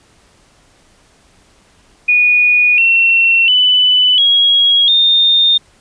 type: tone with pitch steps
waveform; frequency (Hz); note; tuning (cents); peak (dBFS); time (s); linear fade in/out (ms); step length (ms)
sine; 2460 / 2714 / 2994 / 3303 / 3643; D#7 / E7 / F#7 / G#7 / A#7; -20 / +50 / +20 / -10 / -41; -7; 2.08-5.58; 10; 700
effects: pink hiss -50 dBFS RMS until 5.8 s + resampled to 22050 Hz